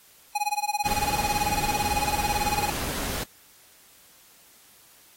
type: tone with tremolo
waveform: square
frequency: 830.6 Hz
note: G#5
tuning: in tune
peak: -22 dBFS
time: 0.35-2.7 s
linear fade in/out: 5 ms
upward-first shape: sine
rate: 18 Hz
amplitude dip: 100%
type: noise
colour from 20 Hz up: pink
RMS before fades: -31 dBFS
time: 0.85-3.24 s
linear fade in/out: 10 ms
effects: white hiss -55 dBFS RMS until 5.16 s + AAC 48 kbps